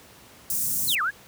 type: band-stop noise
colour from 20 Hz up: white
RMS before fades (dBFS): -26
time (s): 0.5-0.95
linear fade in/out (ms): 2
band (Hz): 240 to 6700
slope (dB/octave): 24
type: linear two-way sweep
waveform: sine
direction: down then up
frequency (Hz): 4422 to 1152 to 1731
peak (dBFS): -22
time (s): 0.87-1.11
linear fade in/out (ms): 20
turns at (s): 1.02
effects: pink hiss -50 dBFS RMS until 1.27 s + high-pass 80 Hz 12 dB/octave